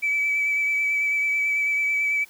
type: tone with vibrato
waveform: sine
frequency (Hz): 2300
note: D7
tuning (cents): -37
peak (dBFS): -19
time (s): 0.02-2.25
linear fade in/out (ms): 20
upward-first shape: sine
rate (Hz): 9.1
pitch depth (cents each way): 18
effects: tanh soft clip ceiling -16 dBFS + white hiss -52 dBFS RMS until 2.29 s